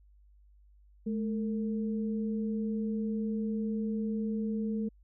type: tone pair together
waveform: sine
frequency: 214.5 / 454.5 Hz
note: A3 / A#4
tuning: -44 / -44 cents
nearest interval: octave + minor second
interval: 1300 cents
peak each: -30 / -39 dBFS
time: 1.06-4.89 s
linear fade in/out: 10 ms
effects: added 50 Hz sine -57 dBFS peak until 5.03 s